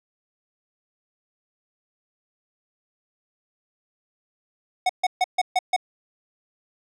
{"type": "tone bursts", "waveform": "square", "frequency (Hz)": 737, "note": "F#5", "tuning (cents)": -7, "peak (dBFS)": -18, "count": 6, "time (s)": [4.86, 5.764], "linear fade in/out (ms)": 5, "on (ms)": 34, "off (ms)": 140, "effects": ["low-pass 7000 Hz 12 dB/octave"]}